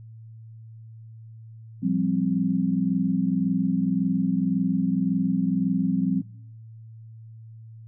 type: chord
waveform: sine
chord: F suspended second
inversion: none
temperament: just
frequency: 174.61 / 196.44 / 261.9 Hz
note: F3 / G3 / C4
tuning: 0 / +4 / +2 cents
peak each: -25 dBFS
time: 1.82-6.22 s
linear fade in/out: 20 ms
effects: noise-tail reverb RT60 0.9 s tail -25 dB re dry + added 112 Hz sine -41 dBFS peak until 7.87 s